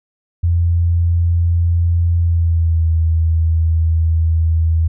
sine tone with pitch glide, 85.3 to 81.35 Hz, F2 to E2, -40 to -22 cents, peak -11 dBFS, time 0.43-4.88 s, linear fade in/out 10 ms, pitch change -82 cents, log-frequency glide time 2.18-2.88 s, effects none

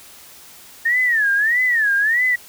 sine tone with vibrato, 1800 Hz, A6, 39 cents sharp, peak -14 dBFS, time 0.85-2.36 s, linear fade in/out 10 ms, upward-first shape sine, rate 1.6 Hz, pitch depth 200 cents each way, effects white hiss -43 dBFS RMS until 2.48 s

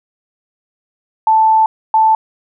sine tone bursts at uneven times, 880 Hz, A5, in tune, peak -7 dBFS, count 2, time 1.27-1.66 / 1.94-2.15 s, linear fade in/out 2 ms, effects none

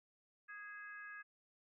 harmonic tone with a mistuned harmonic, 413.9 Hz, G#4, 6 cents flat, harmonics 3 / 4 / 5 / 6, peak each -56 / -49 / -61 / -61 dBFS, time 0.48-1.23 s, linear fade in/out 20 ms, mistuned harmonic 6, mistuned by +56 cents, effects none

